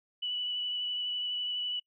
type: tone with vibrato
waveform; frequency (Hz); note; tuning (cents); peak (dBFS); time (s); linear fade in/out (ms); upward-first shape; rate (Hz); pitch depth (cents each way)
sine; 2960; F#7; 0; -31; 0.22-1.8; 10; triangle; 12; 17
effects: noise-tail reverb RT60 0.1 s tail -25 dB re dry